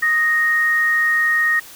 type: tone pair together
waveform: sine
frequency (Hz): 1246 / 1864.7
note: D#6 / A#6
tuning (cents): +2 / 0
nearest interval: perfect fifth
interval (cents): 698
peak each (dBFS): -25 / -14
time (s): 0.02-1.6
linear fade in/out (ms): 10
effects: white hiss -40 dBFS RMS until 1.75 s